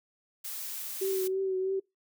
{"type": "noise", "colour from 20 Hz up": "blue", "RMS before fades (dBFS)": -38, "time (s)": [0.44, 1.28], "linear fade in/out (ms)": 10}
{"type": "tone with vibrato", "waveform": "sine", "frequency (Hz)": 380, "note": "F#4", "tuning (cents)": 46, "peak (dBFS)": -27, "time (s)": [1.01, 1.8], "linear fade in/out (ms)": 10, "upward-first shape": "triangle", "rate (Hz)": 3.1, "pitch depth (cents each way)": 37}
{"effects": ["noise-tail reverb RT60 0.2 s tail -24 dB re dry"]}